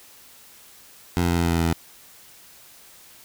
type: tone with pitch steps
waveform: 15% pulse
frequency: 87.1 / 86.45 / 85.8 / 85.16 / 84.52 / 83.89 / 83.26 / 82.64 Hz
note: F2 / F2 / F2 / F2 / E2 / E2 / E2 / E2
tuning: -4 / -17 / -30 / -43 / +44 / +31 / +18 / +5 cents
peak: -13 dBFS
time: 1.17-1.73 s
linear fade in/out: 0 ms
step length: 70 ms
effects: white hiss -49 dBFS RMS until 3.24 s